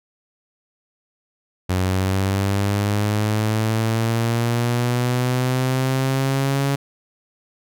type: linear sweep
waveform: sawtooth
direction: up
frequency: 91.5 to 139.6 Hz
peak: -14 dBFS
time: 1.69-6.76 s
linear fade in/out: 10 ms
effects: none